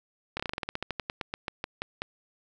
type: slowing click train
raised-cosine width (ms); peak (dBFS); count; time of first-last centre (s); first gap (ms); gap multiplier
0.3; -15; 20; 0.37-2.019; 26; 1.12
effects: none